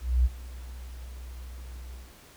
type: tone with ADSR envelope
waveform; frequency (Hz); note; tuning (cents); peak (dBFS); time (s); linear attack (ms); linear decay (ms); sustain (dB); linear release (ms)
sine; 61.9; B1; +5; -17; 0-2.15; 250; 33; -21; 210
effects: pink hiss -53 dBFS RMS until 2.36 s